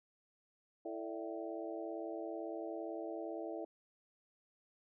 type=harmonic tone with a mistuned harmonic; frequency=110.7 Hz; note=A2; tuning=11 cents sharp; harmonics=3 / 4 / 5 / 6 / 7; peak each=-44 / -47 / -47 / -46 / -52 dBFS; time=0.85-3.65 s; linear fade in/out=5 ms; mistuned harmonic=5; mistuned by=+100 cents; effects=none